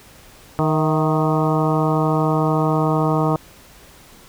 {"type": "harmonic tone with a mistuned harmonic", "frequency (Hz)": 155.56, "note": "D#3", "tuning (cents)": 0, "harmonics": [1, 2, 3, 4, 5, 6, 7, 8], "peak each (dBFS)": [-19, -22, -24, -25, -26, -27, -27, -28], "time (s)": [0.59, 3.36], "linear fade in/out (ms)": 0, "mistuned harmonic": 4, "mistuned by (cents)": 55, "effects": ["pink hiss -46 dBFS RMS until 4.28 s"]}